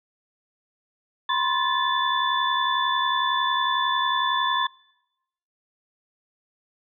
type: tone cluster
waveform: sine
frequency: 982 / 1053 / 1739 / 3496 Hz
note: B5 / C6 / A6 / A7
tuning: -10 / +11 / -21 / -12 cents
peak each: -28 / -24 / -28 / -27 dBFS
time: 1.29-4.67 s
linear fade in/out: 5 ms
effects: noise-tail reverb RT60 0.9 s tail -24 dB re dry